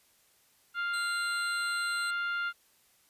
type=harmonic tone; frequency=698.5 Hz; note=F5; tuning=in tune; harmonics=2 / 3 / 4 / 5 / 6; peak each=-30 / -45 / -43 / -48 / -51 dBFS; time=0.74-2.53 s; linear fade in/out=50 ms
type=tone; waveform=30% pulse; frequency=4100 Hz; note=C8; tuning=36 cents flat; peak=-35 dBFS; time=0.93-2.11 s; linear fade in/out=10 ms
effects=white hiss -66 dBFS RMS until 3.09 s + resampled to 32000 Hz